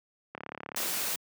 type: click train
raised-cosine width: 0.5 ms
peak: -23 dBFS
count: 19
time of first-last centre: 0.35-0.86 s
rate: 35.3 Hz
type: noise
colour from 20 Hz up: white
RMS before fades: -32 dBFS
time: 0.76-1.16 s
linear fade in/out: 5 ms
effects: high-pass 150 Hz 12 dB/octave